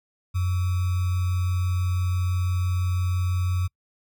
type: tone with sample-and-hold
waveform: sine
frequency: 90.6 Hz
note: F#2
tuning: 36 cents flat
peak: -21 dBFS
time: 0.34-3.68 s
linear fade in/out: 20 ms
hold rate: 1225 Hz
effects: noise-tail reverb RT60 0.1 s tail -26 dB re dry